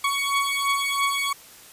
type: beating tone pair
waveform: 20% pulse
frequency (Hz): 1116 / 1119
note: C#6 / C#6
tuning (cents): +11 / +16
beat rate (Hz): 3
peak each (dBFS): -20 / -20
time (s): 0.04-1.33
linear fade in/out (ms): 5
effects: white hiss -47 dBFS RMS until 1.72 s + resampled to 32000 Hz